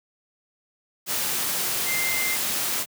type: tone in noise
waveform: sine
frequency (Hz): 2089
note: C7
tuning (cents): -3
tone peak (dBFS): -26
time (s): 1.85-2.38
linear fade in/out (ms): 50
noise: white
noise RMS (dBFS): -26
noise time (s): 1.06-2.86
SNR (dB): -3
effects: high-pass 100 Hz 12 dB/octave